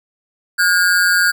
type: ring-modulated tone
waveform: square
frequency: 1528 Hz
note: G6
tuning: 45 cents flat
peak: -9 dBFS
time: 0.58-1.32 s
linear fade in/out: 20 ms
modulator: 90.9 Hz
effects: none